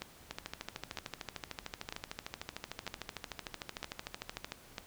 two click trains, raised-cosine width 0.2 ms, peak -21 / -21 dBFS, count 57 / 6, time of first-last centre 0.31-4.521 / 0.02-4.782 s, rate 13.3 / 1.05 Hz, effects pink hiss -57 dBFS RMS until 4.86 s

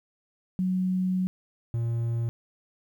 sine / triangle tone pair in turn, 185.1 / 116.61 Hz, F#3 / A#2, +1 / +1 cents, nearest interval minor sixth, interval 800 cents, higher first, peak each -23 dBFS, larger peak neither, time 0.59-1.27 / 1.74-2.29 s, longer first, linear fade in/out 0 ms, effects 10-bit

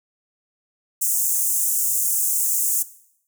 pink high-pass noise, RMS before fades -21 dBFS, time 1.01-2.83 s, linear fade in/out 10 ms, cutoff 6800 Hz, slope 48 dB/octave, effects noise-tail reverb RT60 0.7 s tail -17 dB re dry

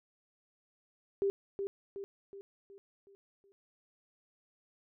sine tone with echo, 395.7 Hz, G4, 16 cents sharp, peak -27 dBFS, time 1.22-1.3 s, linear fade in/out 0 ms, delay 370 ms, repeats 6, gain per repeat -6 dB, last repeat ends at 3.52 s, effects none

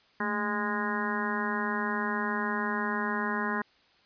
harmonic tone with a mistuned harmonic, 206.6 Hz, G#3, 9 cents flat, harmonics 1 / 2 / 3 / 4 / 5 / 6 / 7 / 8 / 9, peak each -33 / -37 / -44 / -39 / -34 / -41 / -37 / -36 / -37 dBFS, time 0.2-3.62 s, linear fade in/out 5 ms, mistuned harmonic 1, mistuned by +95 cents, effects white hiss -63 dBFS RMS until 4.05 s + resampled to 11025 Hz

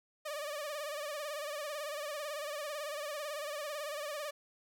sawtooth tone with vibrato, 592 Hz, D5, 14 cents sharp, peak -34 dBFS, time 0.25-4.31 s, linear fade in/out 10 ms, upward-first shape sine, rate 18 Hz, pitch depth 82 cents each way, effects none

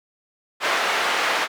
white band-pass noise, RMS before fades -22 dBFS, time 0.6-1.48 s, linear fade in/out 50 ms, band 510 to 2200 Hz, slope 12 dB/octave, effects none

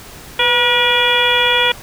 harmonic tone with a mistuned harmonic, 480.9 Hz, B4, 46 cents flat, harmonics 1 / 2 / 3 / 4 / 5 / 6 / 7, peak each -20 / -19 / -20 / -21 / -18 / -21 / -16 dBFS, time 0.39-1.72 s, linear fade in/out 5 ms, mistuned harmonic 1, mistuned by +52 cents, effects pink hiss -36 dBFS RMS until 1.82 s

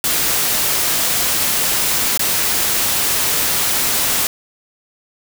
white noise with dropouts, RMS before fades -17 dBFS, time 0.04-4.27 s, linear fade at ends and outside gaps 1 ms, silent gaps 2.175-2.194 s, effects none

